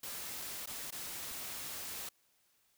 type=noise with dropouts; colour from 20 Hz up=white; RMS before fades=-43 dBFS; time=0.03-2.09 s; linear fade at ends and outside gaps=5 ms; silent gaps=0.66-0.672 / 0.907-0.923 s; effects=white hiss -73 dBFS RMS until 2.77 s